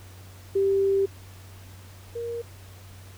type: tone pair in turn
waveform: sine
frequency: 391.8 / 468.8 Hz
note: G4 / A#4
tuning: -1 / +10 cents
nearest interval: minor third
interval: 311 cents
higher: second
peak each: -19 / -29 dBFS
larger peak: first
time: 0.55-1.06 / 2.15-2.42 s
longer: first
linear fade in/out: 10 ms
effects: added 94 Hz sine -44 dBFS peak until 3.17 s + pink hiss -51 dBFS RMS until 3.17 s